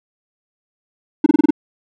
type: tone bursts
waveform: triangle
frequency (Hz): 300.1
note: D4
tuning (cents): +38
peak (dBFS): -5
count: 6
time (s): 1.24-1.507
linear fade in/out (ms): 5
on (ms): 22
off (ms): 27
effects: none